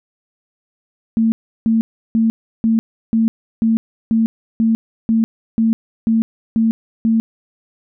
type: tone bursts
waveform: sine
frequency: 225.1 Hz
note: A3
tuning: 40 cents sharp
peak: -11 dBFS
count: 13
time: 1.17-7.2 s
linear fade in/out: 0 ms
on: 150 ms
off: 340 ms
effects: none